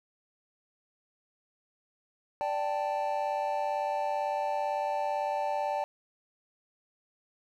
triangle chord, D suspended fourth, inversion none, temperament just, 587.3 / 783.1 / 881 Hz, D5 / G5 / A5, 0 / -2 / +2 cents, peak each -31 dBFS, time 2.41-5.84 s, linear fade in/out 0 ms, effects none

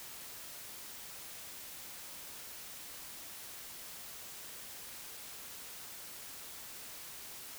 silence, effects white hiss -48 dBFS RMS until 7.58 s

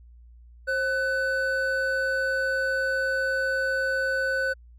triangle tone pair together, 532 / 1500 Hz, C5 / F#6, +29 / +23 cents, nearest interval octave + tritone, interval 1794 cents, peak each -26 / -23 dBFS, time 0.67-4.54 s, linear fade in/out 20 ms, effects added 59 Hz sine -47 dBFS peak until 4.78 s

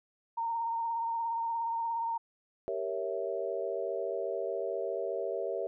sine tone with vibrato, 921 Hz, A#5, 21 cents flat, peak -30 dBFS, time 0.37-2.18 s, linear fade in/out 10 ms, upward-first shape triangle, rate 17 Hz, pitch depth 30 cents each way
sine chord, G diminished seventh, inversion none, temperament equal, 392 / 466.2 / 554.4 / 659.3 Hz, G4 / Bb4 / Db5 / Fb5, 0 / 0 / 0 / 0 cents, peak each -37 dBFS, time 2.68-5.67 s, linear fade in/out 0 ms
effects none

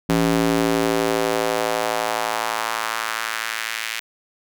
square tone with high-pass filter sweep, 56 Hz, A1, 31 cents sharp, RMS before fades -22 dBFS, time 0.09-4 s, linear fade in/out 5 ms, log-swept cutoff 210 to 2200 Hz, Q 1.6, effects none

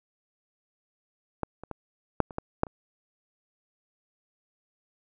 clicks, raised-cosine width 1 ms, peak -14 / -26 / -21 / -6 / -27 / -16 / -8 / -29 dBFS, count 8, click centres 1.433 / 1.636 / 1.713 / 2.203 / 2.308 / 2.384 / 2.634 / 2.668 s, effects none

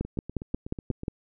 two click trains, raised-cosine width 3 ms, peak -23 / -15 dBFS, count 9 / 7, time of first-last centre 0.05-1.034 / 0.01-1.081 s, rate 8.13 / 5.6 Hz, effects none

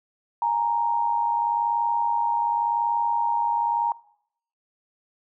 sine tone pair together, 830.6 / 931.5 Hz, G#5 / A#5, 0 / -2 cents, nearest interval major second, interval 198 cents, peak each -27 / -21 dBFS, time 0.42-3.92 s, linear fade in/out 2 ms, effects noise-tail reverb RT60 0.7 s tail -22 dB re dry

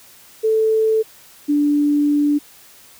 sine tone pair in turn, 440 / 292.2 Hz, A4 / D4, 0 / -9 cents, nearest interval perfect fifth, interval 709 cents, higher first, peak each -13 dBFS, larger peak neither, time 0.43-1.03 / 1.48-2.39 s, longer second, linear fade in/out 20 ms, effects white hiss -46 dBFS RMS until 2.99 s

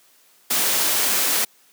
white noise, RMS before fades -20 dBFS, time 0.5-1.45 s, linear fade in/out 10 ms, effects white hiss -56 dBFS RMS until 1.72 s + high-pass 200 Hz 12 dB/octave

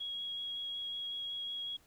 sine tone with vibrato, 3309 Hz, G#7, 7 cents flat, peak -37 dBFS, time 0-1.77 s, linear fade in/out 10 ms, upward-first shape sine, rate 5.4 Hz, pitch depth 8 cents each way, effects pink hiss -66 dBFS RMS until 1.86 s

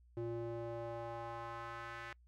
square tone with band-pass filter sweep, 116.8 Hz, A#2, 4 cents sharp, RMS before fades -44 dBFS, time 0.17-2.13 s, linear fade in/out 0 ms, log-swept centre 330 to 1800 Hz, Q 1.9, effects noise-tail reverb RT60 0.1 s tail -25 dB re dry + added 60 Hz sine -62 dBFS peak until 2.27 s

